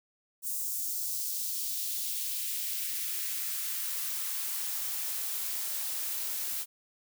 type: noise with high-pass filter sweep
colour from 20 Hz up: blue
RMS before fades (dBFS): -34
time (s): 0.42-6.66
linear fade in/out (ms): 50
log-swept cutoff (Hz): 7700 to 280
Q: 1.2
effects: none